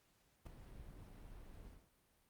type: noise with ADSR envelope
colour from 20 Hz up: brown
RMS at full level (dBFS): -44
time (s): 0.45-1.89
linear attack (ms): 18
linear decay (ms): 4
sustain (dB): -11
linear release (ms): 210
effects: pink hiss -75 dBFS RMS until 2.29 s + Opus 48 kbps